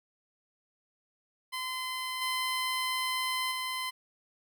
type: tone with level steps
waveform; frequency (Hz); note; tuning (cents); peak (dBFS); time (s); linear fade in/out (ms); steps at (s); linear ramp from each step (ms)
15% pulse; 1028; C6; -31; -27 / -23 / -26; 1.52-3.91; 20; 2.21 / 3.51; 10
effects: none